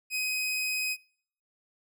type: tone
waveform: sawtooth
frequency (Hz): 2516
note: D#7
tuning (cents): +19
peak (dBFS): -25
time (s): 0.1-0.97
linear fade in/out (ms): 50
effects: noise-tail reverb RT60 0.6 s tail -25 dB re dry